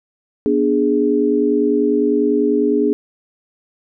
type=chord; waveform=sine; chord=G# diminished; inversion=first; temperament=equal with one note detuned; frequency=243.7 / 293.7 / 415.3 Hz; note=B3 / D4 / G#4; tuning=-23 / 0 / 0 cents; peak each=-19 / -17 / -16 dBFS; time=0.46-2.93 s; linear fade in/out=0 ms; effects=none